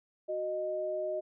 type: tone pair together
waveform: sine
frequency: 370 / 618.3 Hz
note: F#4 / D#5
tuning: 0 / -11 cents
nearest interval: major sixth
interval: 889 cents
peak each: -38 / -32 dBFS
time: 0.28-1.21 s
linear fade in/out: 20 ms
effects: none